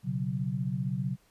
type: chord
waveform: sine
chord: B suspended second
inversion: none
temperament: just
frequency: 123.47 / 138.9 / 185.21 Hz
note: B2 / C#3 / F#3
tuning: 0 / +4 / +2 cents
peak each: -34 / -32 / -33 dBFS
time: 0.03-1.17 s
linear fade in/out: 50 ms
effects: pink hiss -66 dBFS RMS until 1.3 s + resampled to 32000 Hz